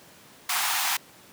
pink high-pass noise, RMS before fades -26 dBFS, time 0.49-0.97 s, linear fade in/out 5 ms, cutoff 730 Hz, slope 96 dB/octave, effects pink hiss -51 dBFS RMS until 1.32 s + high-pass 150 Hz 12 dB/octave

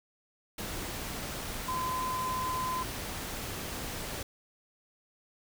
sine tone in noise, 1023 Hz, C6, 39 cents flat, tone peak -31 dBFS, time 1.68-2.83 s, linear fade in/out 5 ms, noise pink, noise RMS -38 dBFS, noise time 0.58-4.23 s, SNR +4 dB, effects none

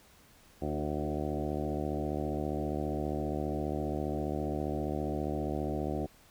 harmonic tone with a mistuned harmonic, 74.9 Hz, D2, 35 cents sharp, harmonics 1 / 2 / 3 / 4 / 5 / 6 / 7 / 8 / 9 / 10, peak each -38 / -39 / -39 / -38 / -39 / -45 / -42 / -43 / -43 / -43 dBFS, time 0.61-6.07 s, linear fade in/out 20 ms, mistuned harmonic 5, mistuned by -15 cents, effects pink hiss -60 dBFS RMS until 6.3 s

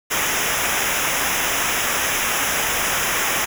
pink noise with comb filter, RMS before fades -21 dBFS, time 0.1-3.46 s, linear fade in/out 20 ms, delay 0.23 ms, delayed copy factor -0.85, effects none

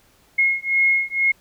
sine beating tone pair, 2158 / 2160.1 Hz, C#7 / C#7, -47 / -45 cents, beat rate 2.1 Hz, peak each -19 / -19 dBFS, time 0.38-1.32 s, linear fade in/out 10 ms, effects pink hiss -57 dBFS RMS until 1.4 s

